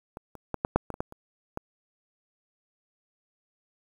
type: clicks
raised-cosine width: 1 ms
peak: -24 / -29 / -15 / -11 / -6 / -19 / -25 / -14 / -30 / -18 dBFS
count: 10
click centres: 0.171 / 0.353 / 0.543 / 0.649 / 0.76 / 0.903 / 0.941 / 1.005 / 1.124 / 1.574 s
effects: 8-bit